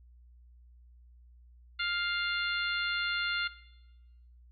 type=harmonic tone; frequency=700 Hz; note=F5; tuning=4 cents sharp; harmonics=2 / 3 / 4 / 5 / 6; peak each=-34 / -36 / -37 / -38 / -39 dBFS; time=1.79-3.48 s; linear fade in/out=10 ms; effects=noise-tail reverb RT60 1.0 s tail -17 dB re dry + added 60 Hz sine -54 dBFS peak until 4.51 s